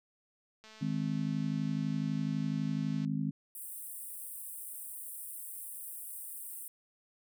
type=click train; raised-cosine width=0.2 ms; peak=-37 dBFS; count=526; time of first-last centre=0.64-3.048 s; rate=218 Hz
type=harmonic tone; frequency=52 Hz; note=G#1; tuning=3 cents sharp; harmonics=3 / 4 / 5; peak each=-34 / -35 / -36 dBFS; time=0.81-3.31 s; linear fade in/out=10 ms
type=high-pass noise; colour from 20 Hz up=pink; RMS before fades=-44 dBFS; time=3.55-6.68 s; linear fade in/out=2 ms; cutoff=8400 Hz; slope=96 dB/octave
effects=none